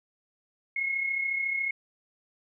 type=tone pair together; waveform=sine; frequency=2166 / 2200 Hz; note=C#7 / C#7; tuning=-41 / -14 cents; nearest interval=unison; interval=27 cents; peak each=-27 / -36 dBFS; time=0.76-1.71 s; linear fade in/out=5 ms; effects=none